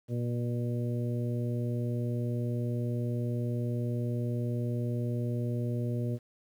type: harmonic tone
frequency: 120 Hz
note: B2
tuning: 49 cents flat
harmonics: 1 / 2 / 3 / 4 / 5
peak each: -30 / -36 / -40 / -42 / -44 dBFS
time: 0.08-6.19 s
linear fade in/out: 50 ms
effects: 10-bit